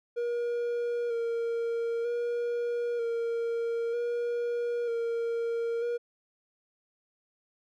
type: tone with vibrato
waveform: triangle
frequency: 470.4 Hz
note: A#4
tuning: 16 cents sharp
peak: -26 dBFS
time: 0.16-5.98 s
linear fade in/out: 20 ms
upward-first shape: square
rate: 0.53 Hz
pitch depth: 22 cents each way
effects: none

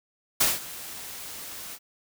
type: noise with ADSR envelope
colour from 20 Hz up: white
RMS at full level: -20 dBFS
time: 0.4-1.79 s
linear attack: 9 ms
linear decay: 180 ms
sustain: -19 dB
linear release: 54 ms
effects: none

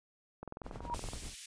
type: click train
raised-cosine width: 1 ms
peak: -29 dBFS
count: 16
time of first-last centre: 0.43-1.134 s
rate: 21.3 Hz
type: noise with tremolo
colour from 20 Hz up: brown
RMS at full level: -41 dBFS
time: 0.63-1.35 s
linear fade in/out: 50 ms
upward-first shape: triangle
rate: 10 Hz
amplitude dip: 80%
type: tone with exponential growth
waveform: sine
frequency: 952 Hz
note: A#5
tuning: 36 cents sharp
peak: -30 dBFS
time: 0.76-0.94 s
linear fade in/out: 0 ms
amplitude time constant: 38 ms
type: high-pass noise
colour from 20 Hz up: white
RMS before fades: -46 dBFS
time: 0.94-1.46 s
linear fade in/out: 5 ms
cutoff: 2000 Hz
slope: 24 dB/octave
effects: resampled to 22050 Hz

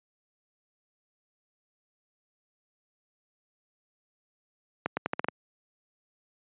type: accelerating click train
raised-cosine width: 0.5 ms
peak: -12 dBFS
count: 7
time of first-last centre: 4.86-5.285 s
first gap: 110 ms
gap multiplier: 0.82
effects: high-pass 150 Hz 12 dB/octave + resampled to 8000 Hz

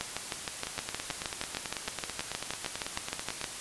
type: two click trains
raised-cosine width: 0.2 ms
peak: -14 / -16 dBFS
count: 23 / 26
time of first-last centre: 0.01-3.442 / 0.67-3.414 s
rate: 6.41 / 9.11 Hz
effects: white hiss -40 dBFS RMS until 3.6 s + resampled to 24000 Hz

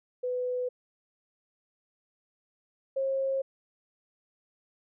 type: tone pair in turn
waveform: sine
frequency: 498.9 / 538 Hz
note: B4 / C5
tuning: +17 / +48 cents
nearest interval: minor second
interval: 131 cents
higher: second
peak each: -28 / -26 dBFS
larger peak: second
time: 0.23-0.69 / 2.96-3.42 s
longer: neither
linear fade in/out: 10 ms
effects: none

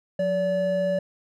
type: tone pair together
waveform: triangle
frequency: 180.17 / 575 Hz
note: F#3 / D5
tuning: -46 / -37 cents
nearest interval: octave + minor sixth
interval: 2009 cents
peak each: -27 / -20 dBFS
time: 0.19-0.99 s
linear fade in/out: 5 ms
effects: none

